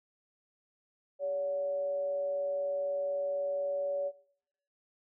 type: tone with frequency modulation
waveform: sine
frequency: 567 Hz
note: C#5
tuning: 39 cents sharp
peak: -30 dBFS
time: 1.19-4.12 s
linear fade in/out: 50 ms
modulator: 164 Hz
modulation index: 0.22
effects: noise-tail reverb RT60 0.7 s tail -20 dB re dry